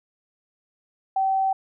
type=tone; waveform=sine; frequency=770 Hz; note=G5; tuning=31 cents flat; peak=-19 dBFS; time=1.16-1.53 s; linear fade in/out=5 ms; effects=none